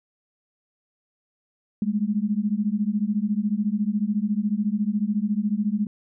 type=beating tone pair; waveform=sine; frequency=201.8 / 215.8 Hz; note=G#3 / A3; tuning=-49 / -33 cents; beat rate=14 Hz; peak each=-24 dBFS; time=1.82-5.87 s; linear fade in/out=2 ms; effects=none